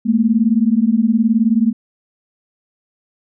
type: beating tone pair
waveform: sine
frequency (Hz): 215.6 / 234.6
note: A3 / A#3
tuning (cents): -35 / +11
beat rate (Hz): 19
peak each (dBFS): -14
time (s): 0.05-1.73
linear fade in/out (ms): 20
effects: none